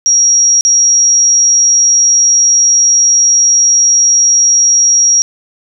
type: tone with dropouts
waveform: sine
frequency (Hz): 5660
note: F8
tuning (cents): +22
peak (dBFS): -5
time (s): 0.06-5.22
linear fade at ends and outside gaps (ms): 0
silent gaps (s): 0.609-0.65
effects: none